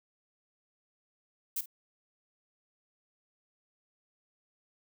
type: noise with echo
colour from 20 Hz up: violet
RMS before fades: -33 dBFS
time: 1.56-1.61 s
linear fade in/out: 5 ms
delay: 49 ms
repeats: 1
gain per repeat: -15 dB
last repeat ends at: 1.659 s
effects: none